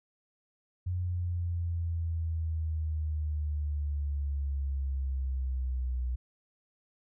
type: exponential sweep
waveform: sine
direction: down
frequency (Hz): 90.4 to 61.74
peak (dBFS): -29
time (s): 0.86-6.16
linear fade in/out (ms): 10
effects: none